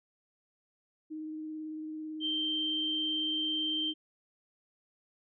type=tone with vibrato; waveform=sine; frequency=311.1 Hz; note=D#4; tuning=in tune; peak=-37 dBFS; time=1.1-3.94 s; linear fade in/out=20 ms; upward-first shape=sine; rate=18 Hz; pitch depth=14 cents each way
type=tone; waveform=sine; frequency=3136 Hz; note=G7; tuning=in tune; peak=-30 dBFS; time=2.2-3.94 s; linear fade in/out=50 ms
effects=none